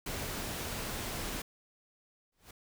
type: noise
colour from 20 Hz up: pink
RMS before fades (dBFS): -38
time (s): 0.06-1.42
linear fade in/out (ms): 5
type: noise with exponential growth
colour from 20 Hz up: pink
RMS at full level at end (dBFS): -47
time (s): 2.32-2.51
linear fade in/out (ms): 5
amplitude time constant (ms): 41
effects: none